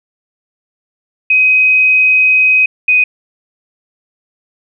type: tone pair in turn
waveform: sine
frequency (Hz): 2521 / 2499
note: D#7 / D#7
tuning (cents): +22 / +7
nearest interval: unison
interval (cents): 15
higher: first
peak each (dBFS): -6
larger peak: neither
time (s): 1.3-2.66 / 2.88-3.04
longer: first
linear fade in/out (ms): 5
effects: none